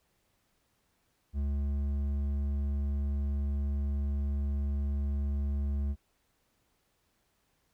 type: tone with hard clipping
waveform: triangle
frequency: 70.8 Hz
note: C#2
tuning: 37 cents sharp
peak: -30 dBFS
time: 1.33-5.96 s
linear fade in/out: 50 ms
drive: 10 dB
effects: pink hiss -74 dBFS RMS until 7.73 s